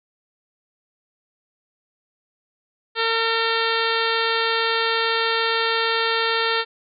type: harmonic tone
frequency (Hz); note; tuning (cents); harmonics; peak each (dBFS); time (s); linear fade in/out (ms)
454.4; A#4; -44; 1 / 2 / 3 / 4 / 5 / 6 / 7 / 8 / 9 / 10; -25 / -28 / -25 / -26 / -32 / -30 / -30 / -29 / -31 / -33; 2.95-6.65; 50
effects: none